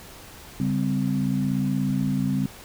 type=tone cluster; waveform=sine; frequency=141.1 / 197.7 / 258.6 Hz; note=C#3 / G3 / C4; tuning=+31 / +15 / -20 cents; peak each=-26 / -25 / -26 dBFS; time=0.6-2.46 s; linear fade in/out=2 ms; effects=pink hiss -44 dBFS RMS until 2.64 s